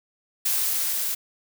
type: noise with level ramp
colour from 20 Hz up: blue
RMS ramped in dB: -23 to -27 dBFS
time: 0.45-1.15 s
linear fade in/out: 10 ms
effects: none

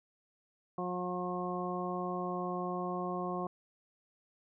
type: harmonic tone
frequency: 179.9 Hz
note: F#3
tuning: 48 cents flat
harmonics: 1 / 2 / 3 / 4 / 5 / 6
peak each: -39 / -39 / -43 / -40 / -49 / -40 dBFS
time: 0.78-3.47 s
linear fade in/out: 2 ms
effects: none

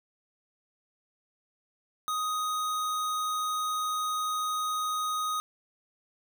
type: tone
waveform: square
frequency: 1249 Hz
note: D#6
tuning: 6 cents sharp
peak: -29 dBFS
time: 2.08-5.4 s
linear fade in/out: 0 ms
effects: 10-bit

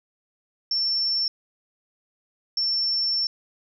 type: tone bursts at uneven times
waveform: sine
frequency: 5410 Hz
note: E8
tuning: 44 cents sharp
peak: -21 dBFS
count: 2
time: 0.71-1.28 / 2.57-3.27 s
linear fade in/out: 2 ms
effects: none

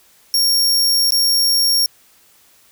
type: tone with dropouts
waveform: sawtooth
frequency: 5540 Hz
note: F8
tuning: 15 cents flat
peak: -10 dBFS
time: 0.34-1.86 s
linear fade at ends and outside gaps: 1 ms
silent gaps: 1.106-1.121 s
effects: white hiss -52 dBFS RMS until 2.71 s

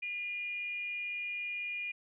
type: tone with frequency modulation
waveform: sine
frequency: 2426 Hz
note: D#7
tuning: 44 cents flat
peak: -35 dBFS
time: 0.02-1.92 s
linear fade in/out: 10 ms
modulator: 423 Hz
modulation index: 0.29
effects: none

